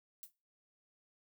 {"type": "noise with exponential decay", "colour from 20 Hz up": "violet", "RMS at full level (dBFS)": -44, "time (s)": [0.23, 0.32], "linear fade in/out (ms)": 0, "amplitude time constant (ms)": 19, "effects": ["noise-tail reverb RT60 0.3 s tail -20 dB re dry"]}